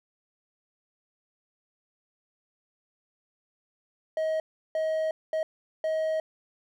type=tone bursts at uneven times; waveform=triangle; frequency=633 Hz; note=D#5; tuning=30 cents sharp; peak=-23 dBFS; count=4; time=4.17-4.4 / 4.75-5.11 / 5.33-5.43 / 5.84-6.2 s; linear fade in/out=2 ms; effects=none